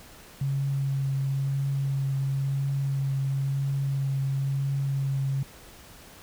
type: tone with vibrato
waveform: sine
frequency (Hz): 137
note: C#3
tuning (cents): -20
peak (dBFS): -24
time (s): 0.41-5.43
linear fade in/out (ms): 5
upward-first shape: triangle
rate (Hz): 0.98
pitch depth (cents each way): 16
effects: pink hiss -49 dBFS RMS until 6.22 s